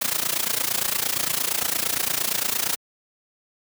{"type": "noise with amplitude modulation", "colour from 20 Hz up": "white", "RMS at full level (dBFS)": -21, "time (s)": [0.01, 2.76], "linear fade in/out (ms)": 10, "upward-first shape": "sine", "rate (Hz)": 28.7, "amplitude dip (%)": 85, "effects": ["high-pass 100 Hz 12 dB/octave"]}